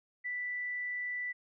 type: tone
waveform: sine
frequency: 1975.5 Hz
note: B6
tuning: in tune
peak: -34 dBFS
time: 0.24-1.33 s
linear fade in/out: 20 ms
effects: none